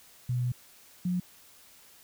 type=tone pair in turn; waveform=sine; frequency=123.9 / 179.69 Hz; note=B2 / F3; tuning=+6 / +50 cents; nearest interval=tritone; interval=644 cents; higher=second; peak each=-26 dBFS; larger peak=neither; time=0.29-0.52 / 1.05-1.2 s; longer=first; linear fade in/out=5 ms; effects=white hiss -56 dBFS RMS until 2.03 s